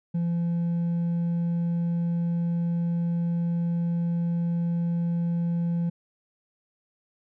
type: tone with hard clipping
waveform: sine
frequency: 170.5 Hz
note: F3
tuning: 41 cents flat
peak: -24 dBFS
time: 0.14-5.9 s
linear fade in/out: 10 ms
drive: 2 dB
effects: none